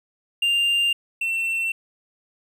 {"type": "tone pair in turn", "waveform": "triangle", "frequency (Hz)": [2794, 2697], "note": ["F7", "E7"], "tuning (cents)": [0, 39], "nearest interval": "minor second", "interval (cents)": 61, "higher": "first", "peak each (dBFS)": [-16, -20], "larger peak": "first", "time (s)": [[0.42, 0.93], [1.21, 1.72]], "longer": "neither", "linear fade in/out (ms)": 5, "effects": []}